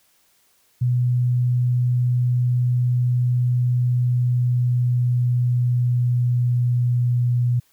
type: tone with pitch glide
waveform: sine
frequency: 123.47 to 122.05 Hz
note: B2 to B2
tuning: 0 to -20 cents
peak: -16 dBFS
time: 0.81-7.6 s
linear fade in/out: 10 ms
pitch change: -20 cents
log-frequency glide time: 3.82-7.27 s
effects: white hiss -61 dBFS RMS until 7.72 s